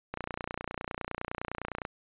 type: click train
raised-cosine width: 0.5 ms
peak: -19 dBFS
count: 52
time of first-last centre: 0.14-1.851 s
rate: 29.8 Hz
effects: resampled to 8000 Hz